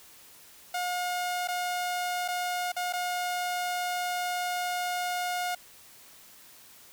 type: tone with dropouts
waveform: sawtooth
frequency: 717 Hz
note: F5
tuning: 45 cents sharp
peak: -25 dBFS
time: 0.74-5.55 s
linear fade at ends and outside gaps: 5 ms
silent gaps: 1.475-1.484 / 2.28-2.284 / 2.72-2.764 / 2.926-2.934 s
effects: white hiss -53 dBFS RMS until 6.92 s